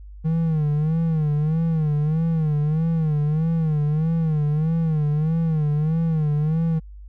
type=tone with vibrato; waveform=triangle; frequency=156.2 Hz; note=D#3; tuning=7 cents sharp; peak=-16 dBFS; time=0.24-6.8 s; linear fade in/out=20 ms; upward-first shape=sine; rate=1.6 Hz; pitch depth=100 cents each way; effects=added 50 Hz sine -37 dBFS peak until 7.08 s